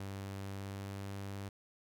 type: tone with pitch glide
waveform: sawtooth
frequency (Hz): 98 to 98.85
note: G2 to G2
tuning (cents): 0 to +15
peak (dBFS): -37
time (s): 0-1.49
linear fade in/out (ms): 5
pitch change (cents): +15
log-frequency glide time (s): 0.42-1.01
effects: none